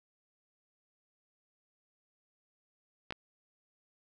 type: clicks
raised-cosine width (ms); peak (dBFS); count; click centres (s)
0.3; -22; 2; 3.107 / 3.124
effects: none